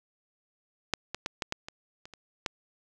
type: clicks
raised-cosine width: 0.2 ms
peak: -8 / -16 / -14 / -13 / -13 / -22 / -28 / -29 / -12 dBFS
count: 9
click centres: 0.937 / 1.146 / 1.261 / 1.422 / 1.524 / 1.685 / 2.055 / 2.137 / 2.462 s
effects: none